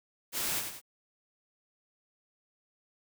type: noise with echo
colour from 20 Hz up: white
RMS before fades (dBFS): -33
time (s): 0.32-0.63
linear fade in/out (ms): 50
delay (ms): 93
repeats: 2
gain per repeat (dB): -6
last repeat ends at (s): 0.816
effects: none